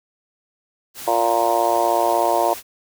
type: noise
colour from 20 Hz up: white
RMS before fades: -34 dBFS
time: 0.94-2.63 s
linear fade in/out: 50 ms
type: harmonic tone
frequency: 116.5 Hz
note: A#2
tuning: 1 cent flat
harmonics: 3 / 4 / 5 / 6 / 7 / 8 / 9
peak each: -25 / -27 / -22 / -20 / -28 / -21 / -30 dBFS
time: 1.07-2.54 s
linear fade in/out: 10 ms
effects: none